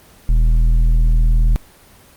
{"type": "tone with tanh clipping", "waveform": "triangle", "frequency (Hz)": 40.24, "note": "E1", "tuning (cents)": -41, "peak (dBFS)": -11, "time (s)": [0.29, 1.56], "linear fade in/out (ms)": 0, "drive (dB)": 12, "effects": ["pink hiss -46 dBFS RMS until 2.16 s", "Opus 24 kbps"]}